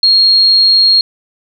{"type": "tone", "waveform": "sine", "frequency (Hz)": 4264, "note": "C8", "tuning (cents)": 32, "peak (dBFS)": -5, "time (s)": [0.03, 1.01], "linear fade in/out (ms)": 2, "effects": []}